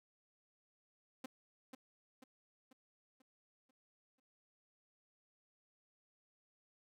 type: tone with echo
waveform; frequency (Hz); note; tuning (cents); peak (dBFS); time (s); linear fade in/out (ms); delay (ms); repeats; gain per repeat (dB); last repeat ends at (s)
sawtooth; 260; C4; -11; -39; 1.24-1.26; 5; 490; 6; -6; 4.2
effects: none